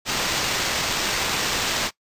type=noise with sample-and-hold; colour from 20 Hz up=white; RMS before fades=-24 dBFS; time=0.05-1.91 s; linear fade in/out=50 ms; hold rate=11025 Hz; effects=noise-tail reverb RT60 0.1 s tail -20 dB re dry + resampled to 32000 Hz